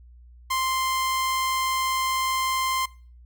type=tone; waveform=sawtooth; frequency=1046.5 Hz; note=C6; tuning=in tune; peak=-19 dBFS; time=0.5-2.86 s; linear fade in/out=10 ms; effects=noise-tail reverb RT60 0.4 s tail -22 dB re dry + added 60 Hz sine -46 dBFS peak until 3.25 s